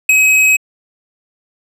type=tone with ADSR envelope; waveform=square; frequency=2545 Hz; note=D#7; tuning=39 cents sharp; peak=-4 dBFS; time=0.09-0.57 s; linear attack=5 ms; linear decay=10 ms; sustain=-4 dB; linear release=12 ms; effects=low-pass 12000 Hz 12 dB/octave